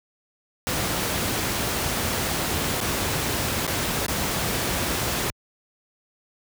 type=noise with dropouts; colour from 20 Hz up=pink; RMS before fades=-25 dBFS; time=0.67-5.3 s; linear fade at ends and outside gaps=0 ms; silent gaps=2.804-2.812 / 3.667-3.677 / 4.064-4.082 s; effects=high-pass 60 Hz 12 dB/octave